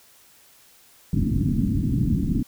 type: low-pass noise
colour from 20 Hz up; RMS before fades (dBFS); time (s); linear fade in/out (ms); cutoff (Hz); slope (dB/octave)
white; -22; 1.13-2.43; 2; 280; 48
effects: white hiss -54 dBFS RMS until 2.47 s